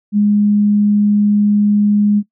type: tone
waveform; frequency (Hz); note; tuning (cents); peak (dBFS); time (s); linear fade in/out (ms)
sine; 206.8; G#3; -7; -9; 0.12-2.23; 50
effects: noise-tail reverb RT60 0.1 s tail -19 dB re dry